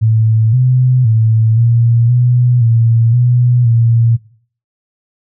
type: tone with pitch steps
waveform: sine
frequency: 111 / 127.1 / 111.5 / 117 / 123 / 115 / 122.6 / 115.9 Hz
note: A2 / C3 / A2 / A#2 / B2 / A#2 / B2 / A#2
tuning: +16 / -50 / +23 / +7 / -7 / -23 / -12 / -10 cents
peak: -7 dBFS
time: 0.01-4.17 s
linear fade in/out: 20 ms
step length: 520 ms
effects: noise-tail reverb RT60 0.5 s tail -19 dB re dry